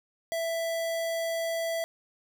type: tone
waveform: square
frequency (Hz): 662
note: E5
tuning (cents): +7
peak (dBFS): -29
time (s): 0.32-1.84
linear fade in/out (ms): 0
effects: none